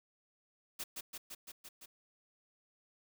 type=noise with echo; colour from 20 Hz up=white; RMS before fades=-41 dBFS; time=0.79-0.84 s; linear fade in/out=10 ms; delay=170 ms; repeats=6; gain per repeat=-2 dB; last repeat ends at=1.86 s; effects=none